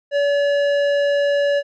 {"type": "tone with tanh clipping", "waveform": "triangle", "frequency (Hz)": 571, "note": "D5", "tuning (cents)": -49, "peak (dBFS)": -17, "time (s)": [0.11, 1.63], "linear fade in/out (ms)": 50, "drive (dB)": 17, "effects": []}